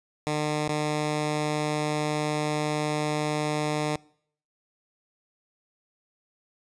10% pulse tone with dropouts, 150.9 Hz, D3, 47 cents sharp, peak -17 dBFS, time 0.27-3.96 s, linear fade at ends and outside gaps 0 ms, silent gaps 0.68-0.692 s, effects noise-tail reverb RT60 0.6 s tail -24 dB re dry + resampled to 22050 Hz

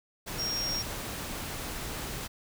sine tone in noise, 5580 Hz, F8, 2 cents flat, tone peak -30 dBFS, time 0.38-0.83 s, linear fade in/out 20 ms, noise pink, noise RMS -37 dBFS, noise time 0.26-2.28 s, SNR +4 dB, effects none

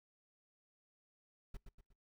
brown noise with echo, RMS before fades -45 dBFS, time 1.54-1.57 s, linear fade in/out 5 ms, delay 120 ms, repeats 3, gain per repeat -7 dB, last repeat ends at 1.93 s, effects noise-tail reverb RT60 0.2 s tail -25 dB re dry

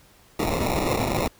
white noise with sample-and-hold, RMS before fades -24 dBFS, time 0.39-1.28 s, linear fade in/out 5 ms, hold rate 1575 Hz, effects pink hiss -55 dBFS RMS until 1.39 s

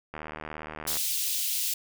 click train, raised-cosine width 0.5 ms, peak -22 dBFS, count 65, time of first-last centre 0.14-0.969 s, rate 77.2 Hz
white high-pass noise, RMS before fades -29 dBFS, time 0.87-1.74 s, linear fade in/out 5 ms, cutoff 2800 Hz, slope 24 dB/octave
effects none

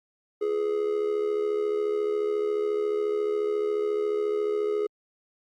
triangle tone with amplitude modulation, 418.5 Hz, G#4, 13 cents sharp, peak -19 dBFS, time 0.41-4.87 s, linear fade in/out 10 ms, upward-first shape sine, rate 74.2 Hz, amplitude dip 65%, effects Opus 48 kbps

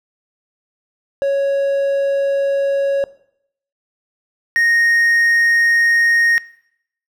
triangle tone pair in turn, 554.4 / 1860.1 Hz, C#5 / A#6, 0 / -4 cents, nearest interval octave + major sixth, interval 2096 cents, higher second, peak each -12 / -10 dBFS, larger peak second, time 1.22-3.04 / 4.56-6.38 s, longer neither, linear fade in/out 0 ms, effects noise-tail reverb RT60 0.7 s tail -19 dB re dry

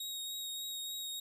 sawtooth tone with vibrato, 3771 Hz, A#7, 19 cents sharp, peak -36 dBFS, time 0-1.2 s, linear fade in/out 5 ms, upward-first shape triangle, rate 3.4 Hz, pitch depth 16 cents each way, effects 13-bit

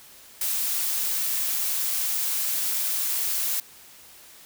blue noise, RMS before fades -26 dBFS, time 0.41-3.6 s, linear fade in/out 2 ms, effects white hiss -49 dBFS RMS until 4.45 s

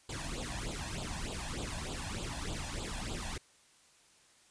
pink noise with flanger, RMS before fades -39 dBFS, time 0.09-3.38 s, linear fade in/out 5 ms, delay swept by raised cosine 0.25 to 1.2 ms, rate 3.3 Hz, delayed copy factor +0.8, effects white hiss -64 dBFS RMS until 4.5 s + resampled to 22050 Hz

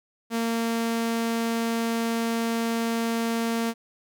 sawtooth tone, 229.6 Hz, A#3, 26 cents flat, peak -20 dBFS, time 0.3-3.74 s, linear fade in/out 50 ms, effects none

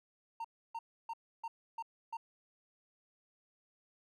triangle tone bursts, 914 Hz, A#5, 34 cents flat, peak -36 dBFS, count 6, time 0.4-2.17 s, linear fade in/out 5 ms, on 45 ms, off 300 ms, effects none

